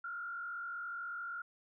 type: tone with frequency modulation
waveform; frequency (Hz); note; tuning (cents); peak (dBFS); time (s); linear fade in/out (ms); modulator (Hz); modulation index
sine; 1396.9; F6; 0; -39; 0.04-1.42; 5; 45.3; 0.92
effects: none